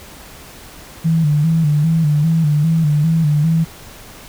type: tone with vibrato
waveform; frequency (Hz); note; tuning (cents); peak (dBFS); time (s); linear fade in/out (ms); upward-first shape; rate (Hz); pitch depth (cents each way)
sine; 155.56; D#3; 0; -11; 1.04-3.65; 20; square; 2.5; 81
effects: pink hiss -38 dBFS RMS until 4.28 s